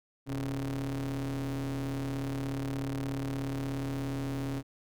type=ring-modulated tone; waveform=45% pulse; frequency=73.42 Hz; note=D2; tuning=in tune; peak=-29 dBFS; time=0.26-4.63 s; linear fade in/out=50 ms; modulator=202 Hz; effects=none